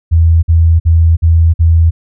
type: tone bursts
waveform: sine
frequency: 82.41 Hz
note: E2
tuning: in tune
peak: -4 dBFS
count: 5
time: 0.11-1.91 s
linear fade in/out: 20 ms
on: 320 ms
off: 50 ms
effects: none